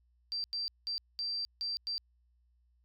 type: tone bursts at uneven times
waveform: sine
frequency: 4699 Hz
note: D8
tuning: in tune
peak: -33 dBFS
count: 6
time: 0.32-0.44 / 0.53-0.68 / 0.87-0.98 / 1.19-1.45 / 1.61-1.77 / 1.87-1.98 s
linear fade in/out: 0 ms
effects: added 60 Hz sine -67 dBFS peak until 2.84 s